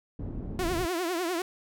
pink low-pass noise, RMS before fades -35 dBFS, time 0.19-0.86 s, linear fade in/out 5 ms, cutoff 290 Hz, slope 12 dB/octave
sawtooth tone with vibrato, 349.2 Hz, F4, in tune, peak -24 dBFS, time 0.59-1.42 s, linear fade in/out 2 ms, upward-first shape triangle, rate 10 Hz, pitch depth 150 cents each way
effects none

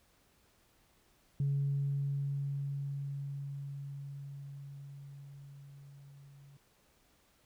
sine tone with level ramp, 140 Hz, C#3, 18 cents sharp, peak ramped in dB -27 to -54 dBFS, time 1.4-6.57 s, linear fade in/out 2 ms, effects tanh soft clip ceiling -25 dBFS + pink hiss -69 dBFS RMS until 7.45 s

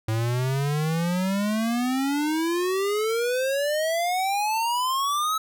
square exponential sweep, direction up, 108.9 to 1303 Hz, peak -23 dBFS, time 0.08-5.38 s, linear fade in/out 5 ms, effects none

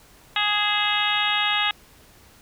harmonic tone with a mistuned harmonic, 415.3 Hz, G#4, in tune, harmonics 2 / 3 / 4 / 5 / 6 / 7 / 8 / 9, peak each -28 / -28 / -28 / -28 / -28 / -28 / -28 / -28 dBFS, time 0.36-1.71 s, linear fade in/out 2 ms, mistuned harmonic 6, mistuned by +62 cents, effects pink hiss -52 dBFS RMS until 2.41 s

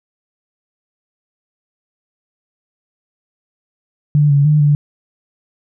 sine tone with pitch steps, 147.6 / 141.9 / 150.8 / 146.4 Hz, D3 / C#3 / D3 / D3, +9 / +41 / +46 / -5 cents, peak -8 dBFS, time 4.15-4.75 s, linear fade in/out 0 ms, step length 150 ms, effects none

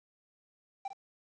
triangle tone with echo, 784 Hz, G5, in tune, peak -32 dBFS, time 0.85-0.88 s, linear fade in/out 5 ms, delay 52 ms, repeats 1, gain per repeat -8 dB, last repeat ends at 0.932 s, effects resampled to 16000 Hz + 10-bit

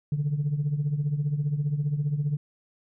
sine tone with tremolo, 146.4 Hz, D3, 5 cents flat, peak -19 dBFS, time 0.12-2.37 s, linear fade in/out 2 ms, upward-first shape triangle, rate 15 Hz, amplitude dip 80%, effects tanh soft clip ceiling -19 dBFS

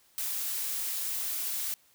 blue noise, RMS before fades -33 dBFS, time 0.18-1.74 s, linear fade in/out 0 ms, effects white hiss -64 dBFS RMS until 1.94 s

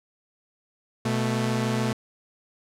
sawtooth tone pair together, 123.47 / 220.2 Hz, B2 / A3, 0 / +2 cents, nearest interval minor seventh, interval 1002 cents, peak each -22 dBFS, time 1.05-1.93 s, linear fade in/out 5 ms, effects low-pass 10000 Hz 12 dB/octave

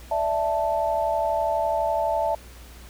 sine chord, D suspended second, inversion none, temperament equal, 587.3 / 659.3 / 880 Hz, D5 / E5 / A5, 0 / 0 / 0 cents, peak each -28 / -24 / -25 dBFS, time 0.11-2.35 s, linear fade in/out 5 ms, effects added 60 Hz sine -43 dBFS peak until 2.89 s + pink hiss -48 dBFS RMS until 2.89 s

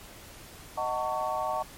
sine chord, D# half-diminished seventh, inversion none, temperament just, 622.3 / 746.7 / 896 / 1120.1 Hz, D#5 / F#5 / A5 / C#6, 0 / +16 / +31 / +18 cents, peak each -33 dBFS, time 0.77-1.63 s, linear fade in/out 10 ms, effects pink hiss -48 dBFS RMS until 1.77 s + MP3 64 kbps

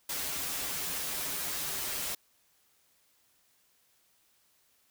white noise with comb filter, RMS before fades -35 dBFS, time 0.09-2.15 s, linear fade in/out 5 ms, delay 9 ms, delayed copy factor -0.7, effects white hiss -69 dBFS RMS until 4.9 s

